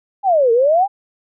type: exponential two-way sweep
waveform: sine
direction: down then up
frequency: 830.6 to 448.2 to 826 Hz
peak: -10 dBFS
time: 0.23-0.88 s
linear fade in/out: 50 ms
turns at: 0.52 s
effects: none